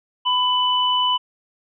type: tone pair together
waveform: sine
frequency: 1000 / 2990 Hz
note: B5 / F#7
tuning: +21 / +17 cents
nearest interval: octave + perfect fifth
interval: 1896 cents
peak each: -19 dBFS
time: 0.25-1.18 s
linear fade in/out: 20 ms
effects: none